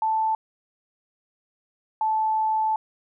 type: tone pair in turn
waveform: sine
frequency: 880 / 873.4 Hz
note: A5 / A5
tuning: 0 / -13 cents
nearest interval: unison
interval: 13 cents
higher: first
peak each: -20 dBFS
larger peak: neither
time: 0.02-0.35 / 2.01-2.76 s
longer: second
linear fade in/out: 2 ms
effects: none